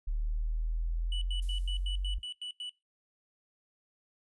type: linear sweep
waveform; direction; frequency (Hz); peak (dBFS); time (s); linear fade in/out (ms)
sine; up; 37.48 to 47.23; -29; 0.07-2.19; 10
type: tone bursts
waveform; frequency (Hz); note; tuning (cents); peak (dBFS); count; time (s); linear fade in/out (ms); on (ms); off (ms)
triangle; 2960; F#7; 0; -35; 9; 1.12-2.695; 2; 95; 90
type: noise with exponential decay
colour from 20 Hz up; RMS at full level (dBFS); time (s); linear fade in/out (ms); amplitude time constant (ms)
violet; -48; 1.42-2.34; 5; 200
effects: noise-tail reverb RT60 0.2 s tail -19 dB re dry + resampled to 24000 Hz